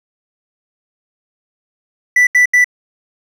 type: tone bursts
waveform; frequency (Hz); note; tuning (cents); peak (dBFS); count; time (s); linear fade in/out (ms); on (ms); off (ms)
triangle; 1975.5; B6; 0; -5; 3; 2.16-2.644; 5; 110; 77
effects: none